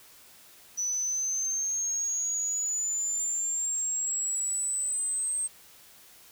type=linear sweep; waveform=sine; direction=up; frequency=5930 to 8372 Hz; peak=-27 dBFS; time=0.77-5.48 s; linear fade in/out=20 ms; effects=white hiss -54 dBFS RMS until 6.31 s